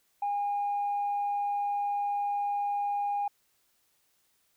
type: tone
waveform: sine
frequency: 814 Hz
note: G#5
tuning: 35 cents flat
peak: -26 dBFS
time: 0.22-3.28 s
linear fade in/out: 5 ms
effects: tanh soft clip ceiling -24 dBFS + white hiss -71 dBFS RMS until 4.56 s